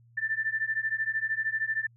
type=beating tone pair; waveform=sine; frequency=1767 / 1780 Hz; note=A6 / A6; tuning=+7 / +20 cents; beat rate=13 Hz; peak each=-30 dBFS; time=0.17-1.87 s; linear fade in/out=10 ms; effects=added 117 Hz sine -56 dBFS peak until 1.96 s